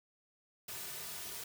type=noise with comb filter; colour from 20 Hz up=white; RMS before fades=-44 dBFS; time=0.68-1.44 s; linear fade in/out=5 ms; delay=3.7 ms; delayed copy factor=-0.7; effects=none